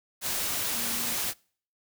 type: tone in noise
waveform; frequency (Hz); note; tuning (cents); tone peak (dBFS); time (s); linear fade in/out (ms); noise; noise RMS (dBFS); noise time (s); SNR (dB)
sine; 233.3; A#3; +2; -41; 0.72-1.17; 50; white; -30; 0.21-1.34; -14
effects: noise-tail reverb RT60 0.5 s tail -26 dB re dry